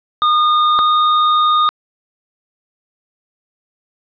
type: tone pair in turn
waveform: square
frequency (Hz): 1222 / 1228.2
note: D#6 / D#6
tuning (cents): -32 / -23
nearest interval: unison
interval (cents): 9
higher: second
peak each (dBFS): -11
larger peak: neither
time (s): 0.22-0.79 / 0.79-1.69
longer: second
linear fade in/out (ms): 0
effects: resampled to 11025 Hz + 8-bit